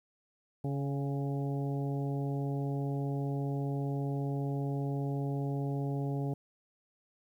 harmonic tone with a mistuned harmonic, 140 Hz, C#3, 18 cents sharp, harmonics 1 / 2 / 3 / 4 / 5 / 6, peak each -32 / -38 / -41 / -47 / -46 / -49 dBFS, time 0.64-6.34 s, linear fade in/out 5 ms, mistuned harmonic 6, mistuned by -31 cents, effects 11-bit

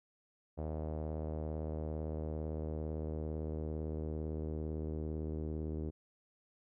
sawtooth tone with low-pass filter sweep, 77.78 Hz, D#2, in tune, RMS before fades -39 dBFS, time 0.57-5.91 s, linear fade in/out 20 ms, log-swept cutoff 620 to 380 Hz, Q 2.3, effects none

